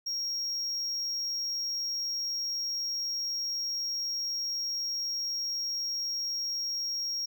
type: tone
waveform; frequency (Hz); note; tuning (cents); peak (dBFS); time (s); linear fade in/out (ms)
triangle; 5588; F8; 0; -29; 0.06-7.26; 10
effects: none